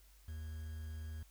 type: tone with quantisation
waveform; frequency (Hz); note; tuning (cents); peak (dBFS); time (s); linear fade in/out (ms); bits
triangle; 78.5; D#2; +16; -40; 0.28-1.23; 5; 10
effects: added 50 Hz sine -61 dBFS peak until 1.3 s + white hiss -68 dBFS RMS until 1.3 s